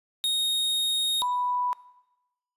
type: tone pair in turn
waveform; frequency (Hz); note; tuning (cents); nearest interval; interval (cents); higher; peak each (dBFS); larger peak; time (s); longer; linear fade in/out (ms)
45% pulse / sine; 3729 / 987.7; A#7 / B5; 0 / 0; octave + major seventh; 2300; first; -23 / -24; first; 0.24-1.22 / 1.22-1.73; first; 0
effects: noise-tail reverb RT60 1.0 s tail -19 dB re dry + resampled to 32000 Hz